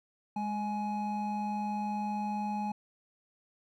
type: tone pair together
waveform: triangle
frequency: 207.3 / 838.8 Hz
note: G#3 / G#5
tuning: -3 / +17 cents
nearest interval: 2 octaves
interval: 2420 cents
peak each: -32 / -32 dBFS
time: 0.36-2.72 s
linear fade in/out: 5 ms
effects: none